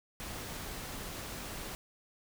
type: noise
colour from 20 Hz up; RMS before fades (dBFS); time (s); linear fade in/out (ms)
pink; -42; 0.2-1.75; 0
effects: none